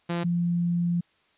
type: tone pair in turn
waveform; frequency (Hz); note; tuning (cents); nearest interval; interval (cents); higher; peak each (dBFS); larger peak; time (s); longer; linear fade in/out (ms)
sawtooth / sine; 171.7 / 172.89; F3 / F3; -29 / -17; unison; 12; second; -22; neither; 0.09-0.24 / 0.24-1.01; second; 10
effects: white hiss -65 dBFS RMS until 1.37 s + resampled to 8000 Hz